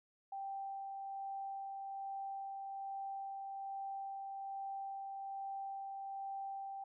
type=tone with tremolo; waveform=sine; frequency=784 Hz; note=G5; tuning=in tune; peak=-40 dBFS; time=0.32-6.84 s; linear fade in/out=5 ms; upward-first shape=sine; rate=1.2 Hz; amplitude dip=25%; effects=none